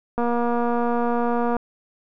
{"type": "click train", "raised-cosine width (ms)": 1, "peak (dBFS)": -11, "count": 331, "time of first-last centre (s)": [0.18, 1.567], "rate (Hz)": 238, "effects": []}